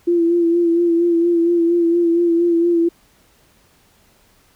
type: tone with vibrato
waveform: sine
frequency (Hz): 340.4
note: F4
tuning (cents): -44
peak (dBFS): -12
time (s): 0.07-2.89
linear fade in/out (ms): 10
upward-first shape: sine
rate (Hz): 4.3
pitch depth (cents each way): 35
effects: pink hiss -55 dBFS RMS until 4.55 s